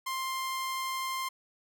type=tone; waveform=sawtooth; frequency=1052 Hz; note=C6; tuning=9 cents sharp; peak=-28 dBFS; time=0.06-1.29 s; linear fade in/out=10 ms; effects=none